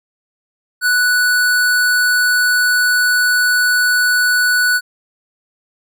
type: tone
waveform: square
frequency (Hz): 1480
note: F#6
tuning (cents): 0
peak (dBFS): -12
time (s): 0.81-4.81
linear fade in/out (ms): 50
effects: none